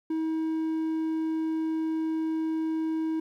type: tone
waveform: triangle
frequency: 319.4 Hz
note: D#4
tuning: 45 cents sharp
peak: -24 dBFS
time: 0.1-3.2 s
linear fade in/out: 5 ms
effects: 11-bit